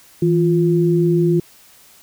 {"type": "tone pair together", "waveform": "sine", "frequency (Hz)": [163.33, 348.9], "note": ["E3", "F4"], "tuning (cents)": [-16, -2], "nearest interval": "octave + minor second", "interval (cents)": 1314, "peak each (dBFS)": -15, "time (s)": [0.22, 1.4], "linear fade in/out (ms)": 5, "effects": ["white hiss -48 dBFS RMS until 2.02 s"]}